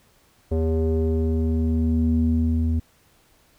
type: tone with low-pass filter sweep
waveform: square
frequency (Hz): 80.2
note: E2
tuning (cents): -47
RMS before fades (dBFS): -21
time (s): 0.51-2.8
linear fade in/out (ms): 10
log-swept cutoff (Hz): 480 to 190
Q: 3.6
effects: pink hiss -59 dBFS RMS until 3.58 s